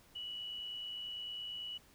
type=tone with amplitude modulation; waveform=sine; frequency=2941 Hz; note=F#7; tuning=11 cents flat; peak=-39 dBFS; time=0.15-1.78 s; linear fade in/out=10 ms; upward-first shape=sine; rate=109 Hz; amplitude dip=35%; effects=pink hiss -64 dBFS RMS until 1.94 s